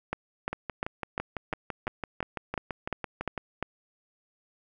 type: two click trains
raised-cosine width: 0.5 ms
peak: -17 / -14 dBFS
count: 18 / 11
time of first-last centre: 0.53-3.378 / 0.13-3.627 s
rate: 5.97 / 2.86 Hz
effects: none